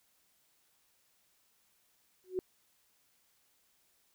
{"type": "tone with exponential growth", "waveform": "sine", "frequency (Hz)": 370, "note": "F#4", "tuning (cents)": 0, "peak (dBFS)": -27, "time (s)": [2.24, 2.39], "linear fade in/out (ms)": 0, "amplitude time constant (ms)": 32, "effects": ["white hiss -72 dBFS RMS until 4.14 s"]}